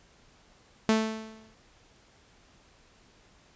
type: tone with exponential decay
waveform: sawtooth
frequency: 220 Hz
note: A3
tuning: in tune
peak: -15 dBFS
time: 0.89-1.54 s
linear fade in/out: 0 ms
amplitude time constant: 140 ms
effects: pink hiss -60 dBFS RMS until 3.55 s + resampled to 16000 Hz